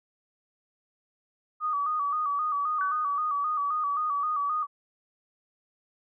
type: tone with vibrato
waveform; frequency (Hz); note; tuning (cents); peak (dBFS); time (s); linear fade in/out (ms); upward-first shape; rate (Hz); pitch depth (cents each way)
sine; 1188; D6; +20; -25; 1.6-4.67; 50; square; 3.8; 67
type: tone with exponential decay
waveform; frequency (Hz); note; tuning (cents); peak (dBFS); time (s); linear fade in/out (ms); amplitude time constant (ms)
sine; 1504; F#6; +28; -28; 2.81-3.24; 1; 92
effects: none